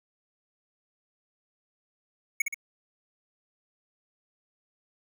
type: tone with echo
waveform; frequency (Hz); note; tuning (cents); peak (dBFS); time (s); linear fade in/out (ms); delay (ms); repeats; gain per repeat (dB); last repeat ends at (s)
square; 2217; C#7; 0; -22; 2.4-2.42; 5; 62; 2; -5; 2.544
effects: none